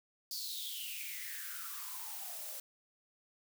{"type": "noise with high-pass filter sweep", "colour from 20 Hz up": "blue", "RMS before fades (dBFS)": -43, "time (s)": [0.31, 2.6], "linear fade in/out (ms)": 2, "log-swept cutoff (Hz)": [4800, 520], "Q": 8.3, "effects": []}